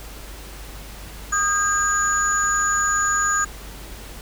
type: tone cluster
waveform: sine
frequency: 1237 / 1610 / 6860 Hz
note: D#6 / G6 / A8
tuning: -10 / +46 / -45 cents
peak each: -22 dBFS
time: 1.32-3.45 s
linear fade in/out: 10 ms
effects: added 50 Hz sine -37 dBFS peak until 4.21 s + pink hiss -40 dBFS RMS until 4.21 s